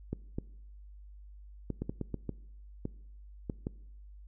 clicks, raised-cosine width 3 ms, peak -21 dBFS, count 11, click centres 0.13 / 0.385 / 1.703 / 1.82 / 1.895 / 2.013 / 2.143 / 2.293 / 2.854 / 3.498 / 3.669 s, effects noise-tail reverb RT60 0.8 s tail -22 dB re dry + added 50 Hz sine -48 dBFS peak until 4.27 s

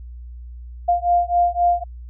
sine beating tone pair, 698.5 / 702.3 Hz, F5 / F5, 0 / +10 cents, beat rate 3.8 Hz, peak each -18 / -18 dBFS, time 0.88-1.84 s, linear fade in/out 10 ms, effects added 60 Hz sine -33 dBFS peak until 2.09 s

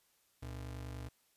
square ring-modulated tone, 92.5 Hz, F#2, in tune, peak -40 dBFS, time 0.42-1.09 s, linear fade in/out 10 ms, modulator 25.1 Hz, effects white hiss -73 dBFS RMS until 1.36 s + resampled to 32000 Hz

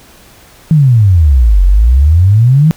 sine exponential two-way sweep, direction down then up, 164.81 to 44.2 to 164.81 Hz, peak -3 dBFS, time 0.71-2.71 s, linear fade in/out 0 ms, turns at 1.64 s, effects pink hiss -40 dBFS RMS until 2.76 s

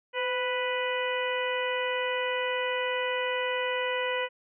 harmonic tone with a mistuned harmonic, 493.9 Hz, B4, in tune, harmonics 1 / 2 / 3 / 4 / 5 / 6, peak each -30 / -34 / -37 / -34 / -37 / -37 dBFS, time 0.13-4.29 s, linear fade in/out 50 ms, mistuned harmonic 1, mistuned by +44 cents, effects none

